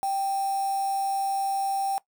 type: tone with quantisation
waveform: sine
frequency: 784 Hz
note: G5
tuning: in tune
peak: -24 dBFS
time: 0.03-1.98 s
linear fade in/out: 0 ms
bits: 6
effects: noise-tail reverb RT60 0.1 s tail -19 dB re dry